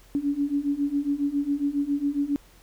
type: beating tone pair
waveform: sine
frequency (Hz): 281 / 288.3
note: C#4 / D4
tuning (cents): +24 / -32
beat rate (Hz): 7.3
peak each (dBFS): -27 / -25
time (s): 0.15-2.36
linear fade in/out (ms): 0
effects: added 45 Hz sine -53 dBFS peak until 2.62 s + pink hiss -56 dBFS RMS until 2.62 s